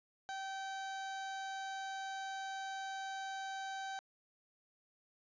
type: tone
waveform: 30% pulse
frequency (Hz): 774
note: G5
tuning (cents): -22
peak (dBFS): -38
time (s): 0.29-3.99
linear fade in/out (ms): 0
effects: resampled to 16000 Hz